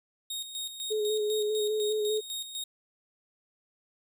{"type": "tone with tremolo", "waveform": "sawtooth", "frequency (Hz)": 3729, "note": "A#7", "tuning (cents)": 0, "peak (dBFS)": -30, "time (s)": [0.3, 2.64], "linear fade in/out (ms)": 5, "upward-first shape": "square", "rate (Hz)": 4, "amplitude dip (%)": 60}
{"type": "tone with vibrato", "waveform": "sine", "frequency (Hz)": 425.2, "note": "G#4", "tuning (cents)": 41, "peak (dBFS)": -26, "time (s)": [0.9, 2.21], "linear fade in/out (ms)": 20, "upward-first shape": "square", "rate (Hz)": 5, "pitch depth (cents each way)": 20}
{"effects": []}